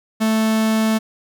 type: tone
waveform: 45% pulse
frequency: 220 Hz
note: A3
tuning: in tune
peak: -15 dBFS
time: 0.2-0.99 s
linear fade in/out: 20 ms
effects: none